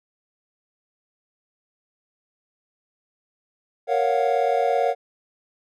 triangle chord, Gb major seventh, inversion first, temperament equal with one note detuned, 466.2 / 554.4 / 698.5 / 736.6 Hz, Bb4 / Db5 / F5 / Gb5, 0 / 0 / 0 / -8 cents, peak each -22 dBFS, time 3.87-4.95 s, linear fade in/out 50 ms, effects none

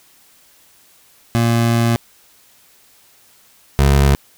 25% pulse tone pair in turn, 116.54 / 69.74 Hz, A#2 / C#2, 0 / +11 cents, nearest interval major sixth, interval 889 cents, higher first, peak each -9 / -6 dBFS, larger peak second, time 1.35-1.96 / 3.79-4.15 s, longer first, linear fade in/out 0 ms, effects white hiss -51 dBFS RMS until 4.37 s

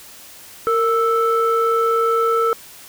sine tone pair together, 459.8 / 1318.7 Hz, A#4 / E6, -24 / 0 cents, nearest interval octave + tritone, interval 1824 cents, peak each -16 dBFS, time 0.67-2.53 s, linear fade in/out 0 ms, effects tanh soft clip ceiling -9 dBFS + white hiss -41 dBFS RMS until 2.88 s

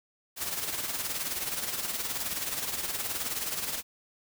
white noise with tremolo, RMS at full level -31 dBFS, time 0.36-3.83 s, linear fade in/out 50 ms, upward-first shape sine, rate 19 Hz, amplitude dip 55%, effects none

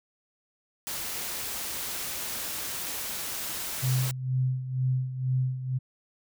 white noise, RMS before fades -34 dBFS, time 0.87-4.11 s, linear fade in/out 0 ms
sine tone with tremolo, 129 Hz, C3, 24 cents flat, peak -22 dBFS, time 3.82-5.79 s, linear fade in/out 20 ms, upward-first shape sine, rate 2.1 Hz, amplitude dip 70%
effects none

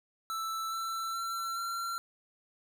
square tone with pitch steps, 1322 / 1336.6 / 1351.3 / 1366.3 Hz, E6 / E6 / E6 / F6, +5 / +24 / +43 / -38 cents, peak -34 dBFS, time 0.3-1.98 s, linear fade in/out 0 ms, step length 420 ms, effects none

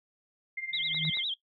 sine tone with tremolo, 2099 Hz, C7, 5 cents sharp, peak -31 dBFS, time 0.57-1.23 s, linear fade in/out 5 ms, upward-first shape triangle, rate 18 Hz, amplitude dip 85%
sine tone with exponential growth, 157.9 Hz, D#3, 26 cents sharp, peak -27 dBFS, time 0.71-1.1 s, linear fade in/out 5 ms, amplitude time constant 83 ms
sine tone with vibrato, 3500 Hz, A7, 10 cents flat, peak -29 dBFS, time 0.73-1.34 s, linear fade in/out 5 ms, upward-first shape sine, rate 9.8 Hz, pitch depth 200 cents each way
clicks, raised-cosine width 0.5 ms, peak -32 dBFS, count 3, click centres 0.946 / 1.051 / 1.172 s
effects noise-tail reverb RT60 0.1 s tail -18 dB re dry

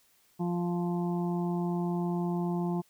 harmonic tone, 174.61 Hz, F3, in tune, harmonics 1 / 2 / 4 / 5 / 6, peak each -29 / -34 / -41 / -41 / -47 dBFS, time 0.39-2.82 s, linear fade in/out 20 ms, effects white hiss -66 dBFS RMS until 2.89 s

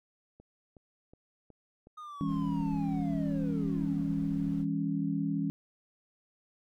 click train, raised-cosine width 2 ms, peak -40 dBFS, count 8, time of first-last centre 0.4-2.974 s, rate 2.72 Hz
triangle linear sweep, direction down, 1244.5 to 160.4 Hz, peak -40 dBFS, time 1.97-4.14 s, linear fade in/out 10 ms
sine chord, C# minor, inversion first, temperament equal with one note detuned, 164.81 / 202.8 / 277.2 Hz, E3 / G#3 / C#4, 0 / -41 / 0 cents, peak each -33 / -34 / -32 dBFS, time 2.21-5.5 s, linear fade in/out 0 ms
brown noise, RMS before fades -47 dBFS, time 2.26-4.66 s, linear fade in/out 50 ms
effects none

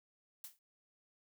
blue noise with exponential decay, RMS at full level -44 dBFS, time 0.44-0.59 s, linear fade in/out 2 ms, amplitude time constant 32 ms, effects none

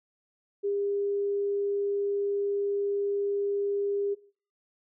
sine tone, 402.9 Hz, G4, 48 cents sharp, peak -26 dBFS, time 0.63-4.15 s, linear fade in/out 20 ms, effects noise-tail reverb RT60 0.4 s tail -17 dB re dry

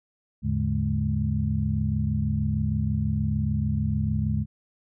sine tone cluster, 79.5 / 106 / 144.7 / 210.7 Hz, D#2 / G#2 / D3 / G#3, +38 / +36 / -25 / +25 cents, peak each -28 dBFS, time 0.42-4.46 s, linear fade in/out 50 ms, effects none

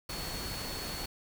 sine tone in noise, 4400 Hz, C#8, 14 cents flat, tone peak -42 dBFS, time 0.09-1.06 s, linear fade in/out 5 ms, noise pink, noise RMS -39 dBFS, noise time 0.09-1.06 s, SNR -6 dB, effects none

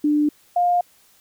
sine tone pair in turn, 297.2 / 706.9 Hz, D4 / F5, +21 / +21 cents, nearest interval octave + minor third, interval 1500 cents, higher second, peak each -15 dBFS, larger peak neither, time 0.04-0.29 / 0.56-0.81 s, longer neither, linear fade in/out 5 ms, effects white hiss -56 dBFS RMS until 1.2 s

